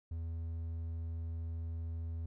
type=tone; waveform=triangle; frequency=82.41 Hz; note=E2; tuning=in tune; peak=-35 dBFS; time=0.11-2.26 s; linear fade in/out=5 ms; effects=none